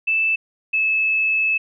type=tone pair in turn; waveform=sine; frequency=2637 / 2605 Hz; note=E7 / E7; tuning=0 / -21 cents; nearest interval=unison; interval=21 cents; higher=first; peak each=-16 dBFS; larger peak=neither; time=0.07-0.36 / 0.73-1.58 s; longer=second; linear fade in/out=10 ms; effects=none